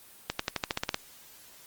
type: accelerating click train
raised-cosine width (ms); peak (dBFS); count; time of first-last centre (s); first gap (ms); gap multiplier
0.2; -10; 10; 0.3-0.944; 94; 0.93
effects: white hiss -53 dBFS RMS until 1.66 s + Opus 24 kbps

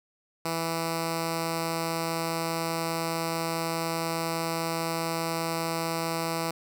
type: tone with notch filter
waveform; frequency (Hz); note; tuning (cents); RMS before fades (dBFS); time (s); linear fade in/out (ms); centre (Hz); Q
5% pulse; 164.81; E3; 0; -30; 0.45-6.51; 5; 1700; 1.8
effects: none

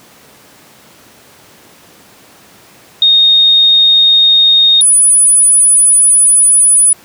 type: tone pair in turn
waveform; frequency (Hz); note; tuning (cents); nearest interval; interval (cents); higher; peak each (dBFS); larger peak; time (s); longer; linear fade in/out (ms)
sine; 3706 / 9894; A#7 / D#9; -11 / -11; octave + perfect fourth; 1700; second; -4; neither; 3.02-4.81 / 4.81-6.93; second; 2
effects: pink hiss -41 dBFS RMS until 7.04 s + high-pass 150 Hz 12 dB/octave

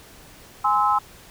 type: chord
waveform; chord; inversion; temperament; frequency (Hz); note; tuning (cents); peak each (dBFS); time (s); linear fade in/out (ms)
sine; Ab augmented; none; just; 830.6 / 1038.3 / 1297.8; Ab5 / C6 / E6; 0 / -14 / -27; -21; 0.64-0.99; 10
effects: pink hiss -47 dBFS RMS until 1.3 s

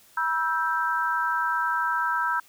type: chord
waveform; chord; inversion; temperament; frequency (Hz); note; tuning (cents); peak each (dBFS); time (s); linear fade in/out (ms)
sine; E minor; second; equal with one note detuned; 967.4 / 1318.5 / 1568; B5 / E6 / G6; -36 / 0 / 0; -27; 0.17-2.4; 5
effects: white hiss -56 dBFS RMS until 2.48 s

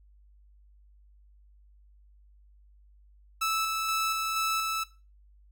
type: tone with tremolo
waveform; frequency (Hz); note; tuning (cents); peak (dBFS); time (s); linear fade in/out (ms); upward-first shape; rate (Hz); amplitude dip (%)
sawtooth; 1312; E6; -9; -22; 3.41-4.84; 10; square; 2.1; 25
effects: noise-tail reverb RT60 0.3 s tail -17 dB re dry + added 50 Hz sine -55 dBFS peak until 5.51 s

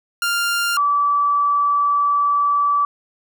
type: tone pair in turn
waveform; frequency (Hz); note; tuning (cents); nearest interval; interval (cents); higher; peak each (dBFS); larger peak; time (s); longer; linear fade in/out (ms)
sawtooth / sine; 1396.9 / 1154.5; F6 / D6; 0 / -30; minor third; 330; first; -14; neither; 0.22-0.77 / 0.77-2.85; second; 2
effects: none

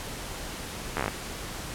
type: slowing click train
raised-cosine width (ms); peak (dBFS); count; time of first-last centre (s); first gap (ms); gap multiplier
0.5; -12; 8; 0.97-1.08; 12; 1.09
effects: pink hiss -37 dBFS RMS until 1.74 s + low-pass 12000 Hz 12 dB/octave

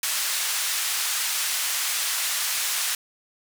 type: band-pass noise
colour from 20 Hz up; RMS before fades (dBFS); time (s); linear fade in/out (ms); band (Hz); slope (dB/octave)
white; -26; 0.03-2.95; 2; 1200 to 11000; 12
effects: none

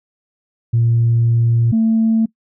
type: tone pair in turn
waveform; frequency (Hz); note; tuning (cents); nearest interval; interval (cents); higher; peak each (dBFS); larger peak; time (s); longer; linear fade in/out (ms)
sine; 116.54 / 223.6; A#2 / A3; 0 / +28; major seventh; 1128; second; -10; neither; 0.73-1.72 / 1.72-2.26; first; 10
effects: noise-tail reverb RT60 0.1 s tail -22 dB re dry + tanh soft clip ceiling -7 dBFS

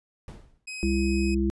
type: noise with exponential decay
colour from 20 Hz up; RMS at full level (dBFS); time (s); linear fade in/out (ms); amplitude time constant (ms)
brown; -35; 0.28-0.66; 1; 82
type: tone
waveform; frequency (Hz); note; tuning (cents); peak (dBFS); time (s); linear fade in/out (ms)
sawtooth; 2529; D#7; +28; -31; 0.67-1.35; 10
type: harmonic tone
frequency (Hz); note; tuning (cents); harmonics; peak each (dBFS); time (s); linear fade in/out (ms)
67; C2; +42; 1 / 3 / 5; -26 / -26 / -26; 0.83-1.5; 0
effects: resampled to 24000 Hz

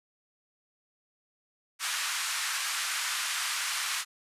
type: band-pass noise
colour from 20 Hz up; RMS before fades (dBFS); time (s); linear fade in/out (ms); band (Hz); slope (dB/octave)
pink; -32; 1.79-4.05; 50; 1200 to 11000; 24
effects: resampled to 32000 Hz

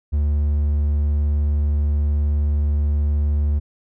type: tone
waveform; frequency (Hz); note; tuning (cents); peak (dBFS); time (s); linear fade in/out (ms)
triangle; 73.42; D2; 0; -14; 0.12-3.6; 20
effects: none

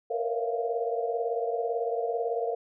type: tone cluster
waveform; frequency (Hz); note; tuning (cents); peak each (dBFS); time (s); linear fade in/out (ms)
sine; 460.9 / 478.9 / 548 / 652 / 697; A#4 / A#4 / C#5 / E5 / F5; -20 / +47 / -20 / -19 / -4; -30 / -34 / -38 / -38 / -32; 0.1-2.55; 10
effects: none

